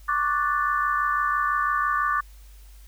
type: chord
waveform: sine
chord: D major seventh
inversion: third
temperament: equal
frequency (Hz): 1108.7 / 1174.7 / 1480 / 1760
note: C#6 / D6 / F#6 / A6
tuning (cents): 0 / 0 / 0 / 0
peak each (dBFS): -29 / -23 / -29 / -29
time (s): 0.08-2.21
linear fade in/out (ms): 10
effects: added 50 Hz sine -44 dBFS peak until 2.87 s + white hiss -57 dBFS RMS until 2.87 s